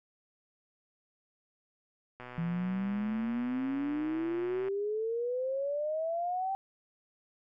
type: click train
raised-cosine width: 0.5 ms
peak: -30 dBFS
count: 309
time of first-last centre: 2.2-4.684 s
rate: 124 Hz
type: exponential sweep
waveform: sine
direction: up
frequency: 164.81 to 784 Hz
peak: -30 dBFS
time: 2.38-6.55 s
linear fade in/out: 0 ms
effects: none